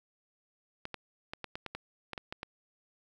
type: clicks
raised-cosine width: 0.3 ms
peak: -22 dBFS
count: 11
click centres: 0.854 / 0.943 / 1.335 / 1.443 / 1.555 / 1.663 / 1.75 / 2.133 / 2.178 / 2.325 / 2.431 s
effects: 9-bit